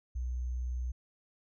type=tone with sample-and-hold; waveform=sine; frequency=61.74 Hz; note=B1; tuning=in tune; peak=-32 dBFS; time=0.15-0.92 s; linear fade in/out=10 ms; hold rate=6300 Hz; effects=resampled to 16000 Hz